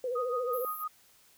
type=tone with vibrato; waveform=sine; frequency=494 Hz; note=B4; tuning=in tune; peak=-30 dBFS; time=0.04-0.65 s; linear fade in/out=2 ms; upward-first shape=sine; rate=14 Hz; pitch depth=77 cents each way
type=tone with tremolo; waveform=sine; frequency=1244.5 Hz; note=D#6; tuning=in tune; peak=-31 dBFS; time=0.15-0.88 s; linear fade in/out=10 ms; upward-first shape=sine; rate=6 Hz; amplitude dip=75%
type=band-pass noise; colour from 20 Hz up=white; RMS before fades=-43 dBFS; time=0.53-0.84 s; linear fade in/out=5 ms; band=11000 to 16000 Hz; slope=96 dB/octave
effects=white hiss -62 dBFS RMS until 1.37 s